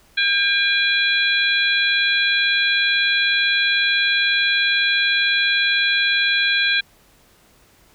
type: harmonic tone with a mistuned harmonic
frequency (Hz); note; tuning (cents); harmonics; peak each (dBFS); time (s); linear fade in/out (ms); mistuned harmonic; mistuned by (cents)
802; G5; +39; 2 / 3 / 4 / 5; -19 / -21 / -22 / -23; 0.17-6.81; 10; 4; +74
effects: pink hiss -54 dBFS RMS until 7.94 s